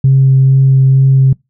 sine tone with vibrato, 133.9 Hz, C3, 40 cents sharp, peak -3 dBFS, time 0.04-1.33 s, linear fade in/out 5 ms, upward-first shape sine, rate 2.2 Hz, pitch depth 9 cents each way, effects noise-tail reverb RT60 0.2 s tail -25 dB re dry + tanh soft clip ceiling 0 dBFS

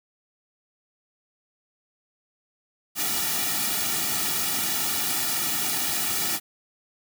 white noise with comb filter, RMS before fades -26 dBFS, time 2.95-6.4 s, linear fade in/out 50 ms, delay 1.9 ms, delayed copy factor -0.95, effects none

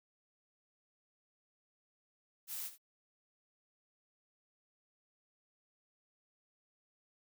blue noise with echo, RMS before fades -42 dBFS, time 2.47-2.71 s, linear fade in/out 50 ms, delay 72 ms, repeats 1, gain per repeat -13 dB, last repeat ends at 2.782 s, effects none

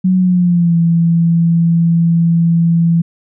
sine tone with pitch glide, 185 to 167.7 Hz, F#3 to E3, 0 to +30 cents, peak -8 dBFS, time 0.04-3.02 s, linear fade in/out 10 ms, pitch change -170 cents, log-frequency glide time 0.17-0.76 s, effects none

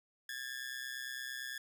sawtooth ring-modulated tone, 1700 Hz, G#6, 40 cents sharp, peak -34 dBFS, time 0.29-1.58 s, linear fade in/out 2 ms, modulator 64.4 Hz, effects none

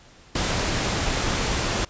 pink noise, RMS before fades -24 dBFS, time 0.35-1.85 s, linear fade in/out 5 ms, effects pink hiss -51 dBFS RMS until 1.89 s + resampled to 16000 Hz

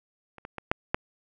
clicks, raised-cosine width 0.5 ms, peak -30 / -23 / -20 / -7 / -8 dBFS, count 5, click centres 0.383 / 0.451 / 0.583 / 0.715 / 0.945 s, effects none

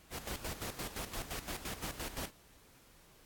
pink noise with tremolo, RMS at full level -40 dBFS, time 0.1-2.32 s, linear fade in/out 50 ms, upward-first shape square, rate 5.8 Hz, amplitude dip 70%, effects pink hiss -62 dBFS RMS until 3.25 s + AAC 64 kbps

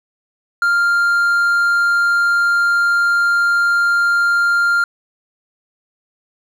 triangle tone, 1396.9 Hz, F6, in tune, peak -10 dBFS, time 0.62-4.84 s, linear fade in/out 2 ms, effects none

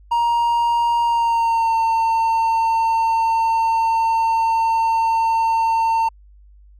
triangle tone with pitch glide, 940 to 905.4 Hz, A#5 to A5, +14 to +49 cents, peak -13 dBFS, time 0.11-6.09 s, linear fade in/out 10 ms, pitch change -65 cents, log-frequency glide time 1.03-1.75 s, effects added 50 Hz sine -44 dBFS peak until 6.79 s

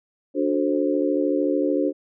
sine chord, D dominant seventh, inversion none, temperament just, 293.7 / 367.1 / 440.5 / 528.6 Hz, D4 / F#4 / A4 / C5, 0 / -14 / +2 / +18 cents, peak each -22 / -25 / -28 / -25 dBFS, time 0.34-1.93 s, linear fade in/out 50 ms, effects none

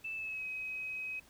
sine tone with pitch glide, 2637 to 2535 Hz, E7 to D#7, 0 to +32 cents, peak -37 dBFS, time 0.04-1.2 s, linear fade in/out 10 ms, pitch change -68 cents, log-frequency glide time 0.15-0.44 s, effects pink hiss -62 dBFS RMS until 1.29 s

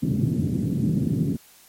pink band-pass noise, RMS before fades -23 dBFS, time 0.02-1.37 s, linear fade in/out 10 ms, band 120 to 260 Hz, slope 24 dB/octave, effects white hiss -52 dBFS RMS until 1.68 s + MP3 64 kbps

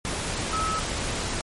sine tone in noise, 1293 Hz, E6, 34 cents flat, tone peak -25 dBFS, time 0.53-0.79 s, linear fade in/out 0 ms, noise pink, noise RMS -29 dBFS, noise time 0.05-1.41 s, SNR +1 dB, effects MP3 48 kbps

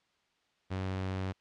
sawtooth tone, 94.4 Hz, F#2, 35 cents sharp, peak -29 dBFS, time 0.7-1.33 s, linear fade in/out 20 ms, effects white hiss -73 dBFS RMS until 1.4 s + low-pass 4000 Hz 12 dB/octave

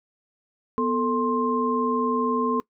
sine tone cluster, 246.1 / 443.6 / 1054 Hz, B3 / A4 / C6, -6 / +14 / +12 cents, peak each -25 dBFS, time 0.78-2.6 s, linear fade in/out 0 ms, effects noise-tail reverb RT60 0.1 s tail -22 dB re dry

